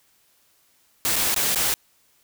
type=noise with dropouts; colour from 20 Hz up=white; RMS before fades=-22 dBFS; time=1.05-1.74 s; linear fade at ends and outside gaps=1 ms; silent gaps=1.158-1.162 / 1.344-1.362 / 1.548-1.558 s; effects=white hiss -62 dBFS RMS until 2.23 s